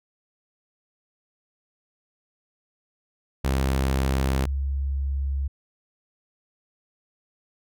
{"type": "tone pair in turn", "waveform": ["sawtooth", "sine"], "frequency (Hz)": [66.6, 68.67], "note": ["C2", "C#2"], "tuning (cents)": [31, -16], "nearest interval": "minor second", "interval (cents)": 53, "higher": "second", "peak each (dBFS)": [-17, -23], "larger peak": "first", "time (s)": [[3.44, 4.46], [4.46, 5.48]], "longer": "neither", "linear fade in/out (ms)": 10, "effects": []}